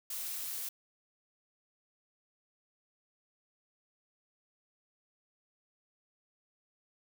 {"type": "noise", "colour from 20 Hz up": "blue", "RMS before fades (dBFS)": -39, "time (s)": [0.1, 0.69], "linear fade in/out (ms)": 5, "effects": []}